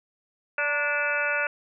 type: harmonic tone with a mistuned harmonic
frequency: 291.1 Hz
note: D4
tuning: 15 cents flat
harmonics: 2 / 3 / 4 / 5 / 6 / 7 / 8 / 9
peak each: -31 / -37 / -37 / -26 / -34 / -38 / -33 / -31 dBFS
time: 0.58-1.47 s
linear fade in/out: 2 ms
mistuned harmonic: 3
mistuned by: +49 cents
effects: none